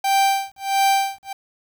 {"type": "tone with tremolo", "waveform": "45% pulse", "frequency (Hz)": 784, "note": "G5", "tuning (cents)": 0, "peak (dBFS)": -14, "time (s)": [0.04, 1.33], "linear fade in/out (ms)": 5, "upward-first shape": "sine", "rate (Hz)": 1.5, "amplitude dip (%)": 100, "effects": ["9-bit"]}